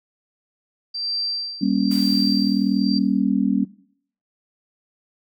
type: tone with tremolo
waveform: sine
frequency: 4699 Hz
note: D8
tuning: in tune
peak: -21 dBFS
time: 0.94-2.99 s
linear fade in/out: 10 ms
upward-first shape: sine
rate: 1 Hz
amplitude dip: 85%
type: chord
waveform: sine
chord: G diminished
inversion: none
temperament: equal with one note detuned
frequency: 196 / 236.6 / 277.2 Hz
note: G3 / Bb3 / Db4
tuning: 0 / +26 / 0 cents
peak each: -21 dBFS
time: 1.61-3.65 s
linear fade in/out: 10 ms
type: noise with exponential decay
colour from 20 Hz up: white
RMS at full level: -35 dBFS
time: 1.91-3.2 s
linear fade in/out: 2 ms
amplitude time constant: 280 ms
effects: noise-tail reverb RT60 0.6 s tail -19 dB re dry + MP3 96 kbps

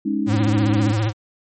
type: chord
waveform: sine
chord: Ab suspended fourth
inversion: none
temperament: equal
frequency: 207.7 / 277.2 / 311.1 Hz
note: Ab3 / Db4 / Eb4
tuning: 0 / 0 / 0 cents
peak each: -23 dBFS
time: 0.05-0.92 s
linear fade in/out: 10 ms
type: tone with vibrato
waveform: square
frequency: 108.2 Hz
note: A2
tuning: 29 cents flat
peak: -18 dBFS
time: 0.26-1.13 s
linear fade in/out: 50 ms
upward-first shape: triangle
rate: 15 Hz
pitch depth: 100 cents each way
effects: MP3 32 kbps

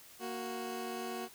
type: tone pair together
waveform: 20% pulse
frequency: 233.1 / 370 Hz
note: A#3 / F#4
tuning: 0 / 0 cents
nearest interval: minor sixth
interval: 800 cents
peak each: -37 / -35 dBFS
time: 0.19-1.29 s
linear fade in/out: 50 ms
effects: white hiss -56 dBFS RMS until 1.34 s

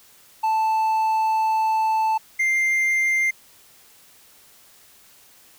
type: tone pair in turn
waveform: triangle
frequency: 880 / 2098 Hz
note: A5 / C7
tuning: 0 / +4 cents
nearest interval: octave + minor third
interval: 1504 cents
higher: second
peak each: -16 dBFS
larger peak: neither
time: 0.43-2.18 / 2.39-3.31 s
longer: first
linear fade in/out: 10 ms
effects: white hiss -52 dBFS RMS until 5.58 s

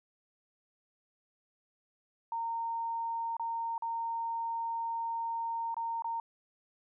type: tone with dropouts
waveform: sine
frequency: 920 Hz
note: A#5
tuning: 23 cents flat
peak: -32 dBFS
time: 2.32-6.2 s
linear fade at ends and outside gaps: 2 ms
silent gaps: 3.368-3.396 / 3.78-3.822 / 5.744-5.767 / 6.022-6.044 s
effects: none

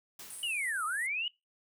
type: noise with exponential decay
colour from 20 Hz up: white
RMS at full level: -45 dBFS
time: 0.19-0.98 s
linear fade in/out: 5 ms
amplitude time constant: 170 ms
type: band-pass noise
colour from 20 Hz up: pink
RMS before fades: -45 dBFS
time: 0.3-1.07 s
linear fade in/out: 5 ms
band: 8500 to 11000 Hz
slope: 96 dB/octave
type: linear two-way sweep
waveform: sine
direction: down then up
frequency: 2982 to 1200 to 2982 Hz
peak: -31 dBFS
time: 0.43-1.28 s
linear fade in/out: 2 ms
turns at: 0.85 s
effects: noise-tail reverb RT60 0.2 s tail -21 dB re dry

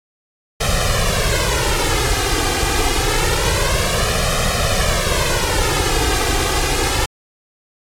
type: noise with flanger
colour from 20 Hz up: pink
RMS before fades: -17 dBFS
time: 0.6-7.06 s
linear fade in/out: 10 ms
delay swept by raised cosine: 1.6 to 2.52 ms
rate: 0.26 Hz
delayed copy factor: +0.9
effects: low-pass 10000 Hz 12 dB/octave + AAC 64 kbps

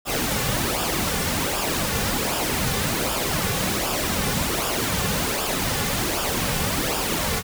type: noise with flanger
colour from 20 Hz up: pink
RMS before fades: -24 dBFS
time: 0.05-7.43 s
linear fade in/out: 50 ms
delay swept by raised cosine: 0.48 to 3.18 ms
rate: 1.3 Hz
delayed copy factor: -0.6
effects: none

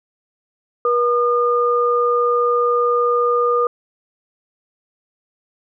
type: tone pair together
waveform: sine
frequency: 481.2 / 1215 Hz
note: B4 / D#6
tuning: -45 / -42 cents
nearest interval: octave + major third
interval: 1603 cents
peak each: -16 / -17 dBFS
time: 0.85-3.67 s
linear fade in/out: 2 ms
effects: none

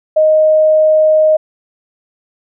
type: tone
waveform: sine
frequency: 622.3 Hz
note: D#5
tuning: in tune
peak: -6 dBFS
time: 0.16-1.37 s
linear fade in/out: 10 ms
effects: none

